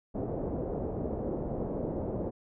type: low-pass noise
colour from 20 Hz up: white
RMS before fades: -34 dBFS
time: 0.14-2.31 s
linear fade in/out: 20 ms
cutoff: 560 Hz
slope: 24 dB/octave
effects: none